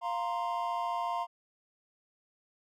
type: chord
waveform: triangle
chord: F suspended fourth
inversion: none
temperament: equal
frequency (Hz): 698.5 / 932.3 / 1046.5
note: F5 / Bb5 / C6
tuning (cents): 0 / 0 / 0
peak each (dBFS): -33 / -33 / -34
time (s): 0.01-1.27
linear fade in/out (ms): 50
effects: none